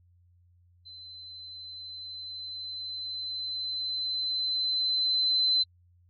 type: tone with level ramp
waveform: sine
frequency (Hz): 4056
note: B7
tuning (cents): +45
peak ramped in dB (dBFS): -44 to -21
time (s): 0.85-5.64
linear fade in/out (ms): 20
effects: added 88 Hz sine -59 dBFS peak until 6.09 s + AAC 32 kbps